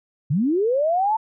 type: linear sweep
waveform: sine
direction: up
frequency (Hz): 125.5 to 902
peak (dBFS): -17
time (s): 0.3-1.17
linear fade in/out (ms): 10
effects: none